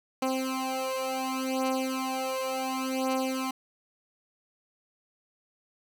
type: beating tone pair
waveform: 15% pulse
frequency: 261.6 / 262.29 Hz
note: C4 / C4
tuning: 0 / +4 cents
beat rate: 0.69 Hz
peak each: -25 / -25 dBFS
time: 0.22-3.51 s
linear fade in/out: 5 ms
effects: none